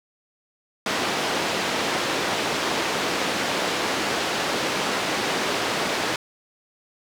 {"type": "band-pass noise", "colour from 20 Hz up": "pink", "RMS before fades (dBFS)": -25, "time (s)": [0.86, 6.16], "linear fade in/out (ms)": 2, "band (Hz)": [280, 5100], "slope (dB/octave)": 12, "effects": []}